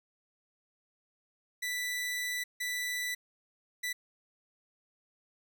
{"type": "tone bursts at uneven times", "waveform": "sawtooth", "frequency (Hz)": 1977, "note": "B6", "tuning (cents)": 1, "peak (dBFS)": -29, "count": 3, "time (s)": [[1.62, 2.44], [2.6, 3.15], [3.83, 3.93]], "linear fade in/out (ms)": 10, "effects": []}